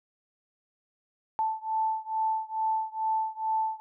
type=beating tone pair; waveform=sine; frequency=879 / 881.3 Hz; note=A5 / A5; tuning=-2 / +3 cents; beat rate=2.3 Hz; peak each=-29 / -30 dBFS; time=1.39-3.8 s; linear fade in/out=0 ms; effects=none